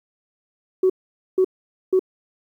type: tone bursts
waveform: sine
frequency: 374.3 Hz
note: F#4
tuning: 20 cents sharp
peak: -12 dBFS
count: 3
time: 0.83-1.994 s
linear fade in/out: 5 ms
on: 68 ms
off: 480 ms
effects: tanh soft clip ceiling -9 dBFS + 9-bit